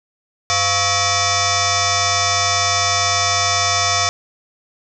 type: tone with frequency modulation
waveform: sine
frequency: 2317 Hz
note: D7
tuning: 24 cents flat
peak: -14 dBFS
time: 0.5-4.09 s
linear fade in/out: 0 ms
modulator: 603 Hz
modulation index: 6.8
effects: none